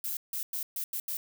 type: noise bursts at uneven times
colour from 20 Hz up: violet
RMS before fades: -34 dBFS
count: 6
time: 0.04-0.17 / 0.33-0.43 / 0.53-0.63 / 0.76-0.84 / 0.93-1 / 1.08-1.17 s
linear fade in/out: 2 ms
effects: none